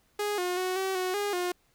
sawtooth tone with pitch steps, 414.2 / 359.3 / 369 / 382 / 368.2 / 409.2 / 357.2 Hz, G#4 / F4 / F#4 / G4 / F#4 / G#4 / F4, -5 / +49 / -5 / -45 / -8 / -26 / +39 cents, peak -24 dBFS, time 0.19-1.52 s, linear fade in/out 5 ms, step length 190 ms, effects pink hiss -68 dBFS RMS until 1.74 s

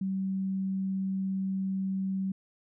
sine tone, 191.6 Hz, G3, 39 cents flat, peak -28 dBFS, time 0.01-2.32 s, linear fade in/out 5 ms, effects none

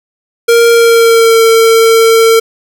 square tone with pitch glide, 466.2 to 452.7 Hz, A#4 to A4, 0 to +49 cents, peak -4 dBFS, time 0.48-2.4 s, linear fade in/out 10 ms, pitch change -51 cents, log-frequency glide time 0.71-1.41 s, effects none

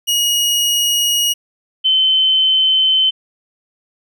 sawtooth / sine tone pair in turn, 2888 / 3068 Hz, F#7 / G7, -43 / -38 cents, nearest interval minor second, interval 105 cents, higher second, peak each -10 dBFS, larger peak neither, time 0.07-1.34 / 1.84-3.11 s, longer neither, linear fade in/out 20 ms, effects none

